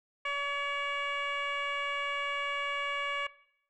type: tone with frequency modulation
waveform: sine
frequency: 1700 Hz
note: G#6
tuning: 40 cents sharp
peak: -29 dBFS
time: 0.25-3.27 s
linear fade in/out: 5 ms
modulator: 565 Hz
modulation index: 1.7
effects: noise-tail reverb RT60 0.7 s tail -19 dB re dry + tanh soft clip ceiling -27 dBFS